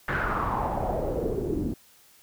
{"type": "noise with low-pass filter sweep", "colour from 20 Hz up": "pink", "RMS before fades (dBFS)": -28, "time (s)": [0.08, 1.74], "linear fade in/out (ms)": 5, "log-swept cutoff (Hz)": [1700, 270], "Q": 4.7, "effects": ["white hiss -57 dBFS RMS until 2.22 s"]}